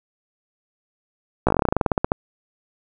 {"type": "slowing click train", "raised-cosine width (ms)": 1, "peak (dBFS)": -3, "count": 18, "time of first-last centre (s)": [1.47, 2.119], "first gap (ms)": 16, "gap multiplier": 1.1, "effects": []}